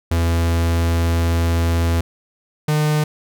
45% pulse tone pair in turn, 83.9 / 151.58 Hz, E2 / D#3, +31 / -45 cents, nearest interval minor seventh, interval 1024 cents, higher second, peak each -15 dBFS, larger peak neither, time 0.11-2.01 / 2.68-3.04 s, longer first, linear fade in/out 5 ms, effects none

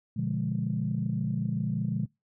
sine chord, B diminished seventh, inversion none, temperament equal with one note detuned, 121.35 / 146.83 / 174.61 / 207.7 Hz, B2 / D3 / F3 / Ab3, -30 / 0 / 0 / 0 cents, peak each -32 dBFS, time 0.16-2.06 s, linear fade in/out 10 ms, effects noise-tail reverb RT60 0.2 s tail -23 dB re dry + tanh soft clip ceiling -17 dBFS

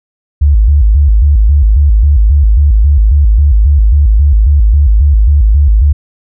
sine tone with vibrato, 61.8 Hz, B1, 2 cents sharp, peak -3 dBFS, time 0.41-5.93 s, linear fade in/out 10 ms, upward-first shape square, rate 3.7 Hz, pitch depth 270 cents each way, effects none

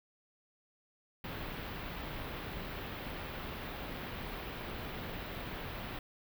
pink band-stop noise, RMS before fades -42 dBFS, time 1.24-5.99 s, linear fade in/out 2 ms, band 3700 to 16000 Hz, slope 24 dB/octave, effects none

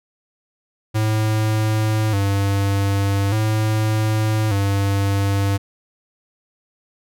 square tone with vibrato, 103.83 Hz, G#2, in tune, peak -17 dBFS, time 0.94-5.58 s, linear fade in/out 20 ms, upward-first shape square, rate 0.42 Hz, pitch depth 79 cents each way, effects none

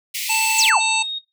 pink high-pass noise, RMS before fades -26 dBFS, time 0.14-0.7 s, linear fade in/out 10 ms, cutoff 2000 Hz, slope 96 dB/octave
harmonic tone, 885 Hz, A5, 10 cents sharp, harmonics 1 / 3 / 5 / 7 / 9, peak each -23 / -20 / -28 / -34 / -25 dBFS, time 0.29-1.03 s, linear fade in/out 10 ms
sine exponential sweep, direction down, 8700 to 635 Hz, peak -14 dBFS, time 0.57-0.79 s, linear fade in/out 20 ms
sine tone, 3729 Hz, A#7, in tune, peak -23 dBFS, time 0.8-1.19 s, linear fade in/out 10 ms
effects noise-tail reverb RT60 0.2 s tail -19 dB re dry

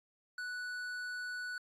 sine tone with tanh clipping, 1480 Hz, F#6, in tune, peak -40 dBFS, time 0.38-1.58 s, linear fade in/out 2 ms, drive 11 dB, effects AAC 64 kbps

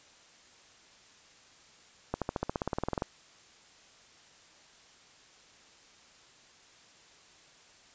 accelerating click train, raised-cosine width 1 ms, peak -16 dBFS, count 16, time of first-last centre 2.14-3.021 s, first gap 77 ms, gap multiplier 0.96, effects white hiss -58 dBFS RMS until 7.94 s + resampled to 16000 Hz

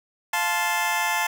20% pulse chord, F major, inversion none, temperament just, 698.5 / 873.1 / 1047.7 Hz, F5 / A5 / C6, 0 / -14 / +2 cents, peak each -25 / -19 / -24 dBFS, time 0.33-1.27 s, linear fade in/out 5 ms, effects none

